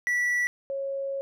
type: tone pair in turn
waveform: triangle / sine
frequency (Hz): 1954 / 548.3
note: B6 / C#5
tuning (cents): -19 / -19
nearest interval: octave + minor seventh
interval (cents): 2200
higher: first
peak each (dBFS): -21 / -28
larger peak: first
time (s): 0.07-0.47 / 0.7-1.21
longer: second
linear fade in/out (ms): 0
effects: none